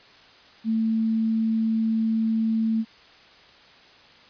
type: tone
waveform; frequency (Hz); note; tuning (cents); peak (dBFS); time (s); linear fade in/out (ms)
sine; 223; A3; +23; -20; 0.64-2.85; 50
effects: white hiss -51 dBFS RMS until 4.29 s + resampled to 11025 Hz